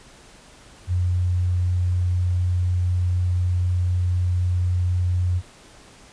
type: tone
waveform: sine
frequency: 89.6 Hz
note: F2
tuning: 45 cents sharp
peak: -18 dBFS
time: 0.87-5.42 s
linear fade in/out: 50 ms
effects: pink hiss -48 dBFS RMS until 6.12 s + resampled to 22050 Hz